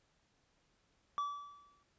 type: tone with exponential decay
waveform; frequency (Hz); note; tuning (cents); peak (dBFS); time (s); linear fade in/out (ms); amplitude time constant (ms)
triangle; 1153; D6; -32; -30; 1.18-1.83; 0; 140
effects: pink hiss -75 dBFS RMS until 1.98 s + resampled to 16000 Hz